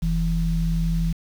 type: tone pair together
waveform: sine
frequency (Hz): 43.65 / 164.81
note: F1 / E3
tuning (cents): 0 / 0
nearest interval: octave + major seventh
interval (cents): 2300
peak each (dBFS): -22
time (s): 0.02-1.13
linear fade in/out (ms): 10
effects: 7-bit